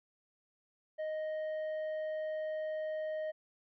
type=tone with tanh clipping; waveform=triangle; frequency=622.3 Hz; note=D#5; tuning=in tune; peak=-36 dBFS; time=0.98-3.32 s; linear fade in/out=20 ms; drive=10 dB; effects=none